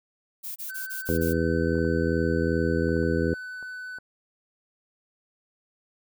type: noise bursts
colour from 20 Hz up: violet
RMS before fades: -35 dBFS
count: 6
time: 0.43-1.335 s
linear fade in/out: 20 ms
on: 130 ms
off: 25 ms
type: tone with pitch glide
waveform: triangle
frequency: 1529 to 1501 Hz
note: G6 to F#6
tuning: -44 to +24 cents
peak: -33 dBFS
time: 0.69-3.99 s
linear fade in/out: 10 ms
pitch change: -32 cents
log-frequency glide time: 0.95-3.52 s
type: harmonic tone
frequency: 82.6 Hz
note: E2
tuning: 4 cents sharp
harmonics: 1 / 2 / 3 / 4 / 5 / 6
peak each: -29 / -29 / -29 / -29 / -29 / -29 dBFS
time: 1.09-3.34 s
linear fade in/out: 0 ms
type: clicks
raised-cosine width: 1 ms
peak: -35 dBFS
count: 8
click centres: 1.754 / 1.785 / 1.849 / 2.89 / 2.967 / 3.032 / 3.627 / 3.985 s
effects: none